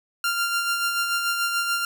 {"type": "tone with tremolo", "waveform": "sawtooth", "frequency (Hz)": 1391, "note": "F6", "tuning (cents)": -7, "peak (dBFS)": -17, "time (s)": [0.24, 1.85], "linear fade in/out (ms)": 2, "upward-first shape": "sine", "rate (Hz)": 6.9, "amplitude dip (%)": 40, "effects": []}